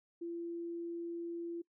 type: tone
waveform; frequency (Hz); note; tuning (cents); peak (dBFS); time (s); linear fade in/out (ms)
sine; 340; F4; -46; -38; 0.21-1.62; 10
effects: noise-tail reverb RT60 0.1 s tail -22 dB re dry